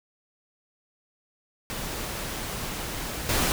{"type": "noise with level steps", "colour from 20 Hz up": "pink", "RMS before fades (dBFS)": [-33, -24], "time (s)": [1.7, 3.52], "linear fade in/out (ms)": 0, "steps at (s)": 3.29, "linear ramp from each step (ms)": 2, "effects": []}